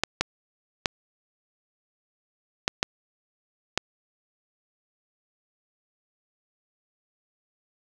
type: clicks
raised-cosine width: 0.2 ms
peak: -4 dBFS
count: 6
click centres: 0.036 / 0.21 / 0.858 / 2.679 / 2.829 / 3.776 s
effects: none